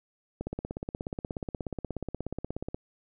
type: click train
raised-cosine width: 2 ms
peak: -20 dBFS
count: 40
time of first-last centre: 0.41-2.745 s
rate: 16.7 Hz
effects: none